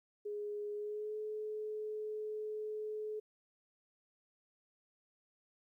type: tone with pitch glide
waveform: sine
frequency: 415.3 to 428 Hz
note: G#4 to A4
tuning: 0 to -48 cents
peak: -38 dBFS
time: 0.25-3.2 s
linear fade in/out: 10 ms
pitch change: +52 cents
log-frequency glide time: 0.74-1.16 s
effects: 13-bit